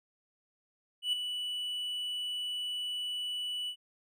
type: tone with ADSR envelope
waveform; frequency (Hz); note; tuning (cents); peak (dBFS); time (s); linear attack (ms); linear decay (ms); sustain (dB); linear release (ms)
triangle; 2960; F#7; 0; -24; 1.02-3.76; 110; 4; -8; 76
effects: none